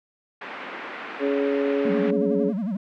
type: band-pass noise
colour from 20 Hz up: white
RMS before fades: -36 dBFS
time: 0.41-2.11 s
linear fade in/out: 5 ms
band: 230 to 2300 Hz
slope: 24 dB/octave
type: harmonic tone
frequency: 140 Hz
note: C#3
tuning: 18 cents sharp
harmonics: 2 / 3 / 4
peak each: -25 / -23 / -27 dBFS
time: 1.19-2.53 s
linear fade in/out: 50 ms
type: tone with vibrato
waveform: triangle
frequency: 207.7 Hz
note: G#3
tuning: in tune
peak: -22 dBFS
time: 1.85-2.77 s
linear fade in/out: 5 ms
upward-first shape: sine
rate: 11 Hz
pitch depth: 230 cents each way
effects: none